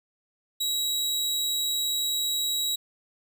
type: tone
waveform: sawtooth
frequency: 3863 Hz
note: B7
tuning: 39 cents flat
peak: -22 dBFS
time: 0.6-2.76 s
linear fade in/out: 10 ms
effects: none